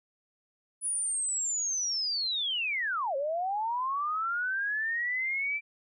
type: linear two-way sweep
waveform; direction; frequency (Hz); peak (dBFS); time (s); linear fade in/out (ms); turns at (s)
sine; down then up; 9960 to 530 to 2349; -28; 0.81-5.61; 50; 3.16
effects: none